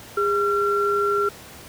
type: tone pair together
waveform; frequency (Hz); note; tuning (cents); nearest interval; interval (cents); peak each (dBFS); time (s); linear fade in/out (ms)
sine; 406.6 / 1366; G#4 / F6; -37 / -39; octave + major sixth; 2098; -21; 0.17-1.29; 5
effects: pink hiss -42 dBFS RMS until 1.68 s + high-pass 60 Hz 12 dB/octave